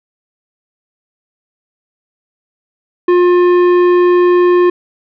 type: tone with tanh clipping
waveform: triangle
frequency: 355.3 Hz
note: F4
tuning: 30 cents sharp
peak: -8 dBFS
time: 3.08-4.7 s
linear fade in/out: 5 ms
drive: 16 dB
effects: none

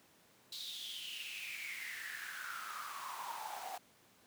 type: noise with high-pass filter sweep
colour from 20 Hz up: pink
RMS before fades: -45 dBFS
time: 0.52-3.78 s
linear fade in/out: 5 ms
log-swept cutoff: 4000 to 730 Hz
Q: 8.7
effects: pink hiss -66 dBFS RMS until 4.26 s + high-pass 150 Hz 12 dB/octave

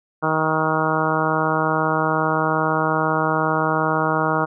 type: harmonic tone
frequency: 157.6 Hz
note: D#3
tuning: 23 cents sharp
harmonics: 1 / 2 / 3 / 4 / 5 / 6 / 7 / 8 / 9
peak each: -26 / -26 / -26 / -26 / -26 / -26 / -26 / -26 / -26 dBFS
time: 0.22-4.46 s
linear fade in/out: 20 ms
effects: none

